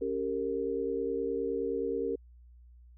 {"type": "chord", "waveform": "sine", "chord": "G diminished", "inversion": "second", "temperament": "equal with one note detuned", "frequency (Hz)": [277.2, 392, 461.6], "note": ["Db4", "G4", "Bb4"], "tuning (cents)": [0, 0, -17], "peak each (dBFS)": [-37, -34, -32], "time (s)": [0.01, 2.16], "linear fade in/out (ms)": 10, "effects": ["added 60 Hz sine -52 dBFS peak until 2.97 s"]}